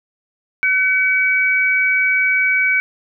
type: tone pair together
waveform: sine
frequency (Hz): 1515 / 2270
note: F#6 / C#7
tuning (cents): +40 / +41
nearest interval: perfect fifth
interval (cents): 701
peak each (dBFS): -18 / -14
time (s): 0.63-2.8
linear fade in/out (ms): 0
effects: none